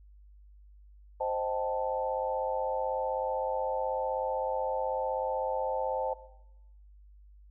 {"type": "chord", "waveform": "sine", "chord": "A half-diminished seventh", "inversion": "first", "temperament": "equal", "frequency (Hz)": [523.3, 622.3, 784, 880], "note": ["C5", "Eb5", "G5", "A5"], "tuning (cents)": [0, 0, 0, 0], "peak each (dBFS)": [-32, -36, -37, -33], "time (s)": [1.2, 6.14], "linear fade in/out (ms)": 10, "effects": ["noise-tail reverb RT60 0.9 s tail -17 dB re dry", "added 50 Hz sine -52 dBFS peak until 7.5 s"]}